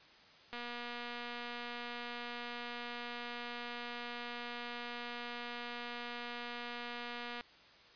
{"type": "click train", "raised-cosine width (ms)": 0.3, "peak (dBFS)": -28, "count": 1652, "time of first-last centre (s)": [0.53, 7.409], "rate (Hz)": 240, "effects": ["white hiss -60 dBFS RMS until 7.95 s", "resampled to 11025 Hz"]}